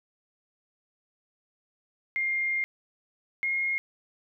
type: tone pair in turn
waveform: sine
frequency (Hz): 2117 / 2145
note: C7 / C7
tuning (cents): +20 / +42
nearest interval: unison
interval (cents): 22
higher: second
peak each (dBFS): -25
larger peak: neither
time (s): 2.16-2.64 / 3.43-3.78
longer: first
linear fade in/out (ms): 0
effects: none